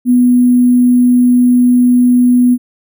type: tone with sample-and-hold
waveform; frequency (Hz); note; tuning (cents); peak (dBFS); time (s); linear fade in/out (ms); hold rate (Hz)
sine; 246.9; B3; 0; -5; 0.05-2.58; 50; 11025
effects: none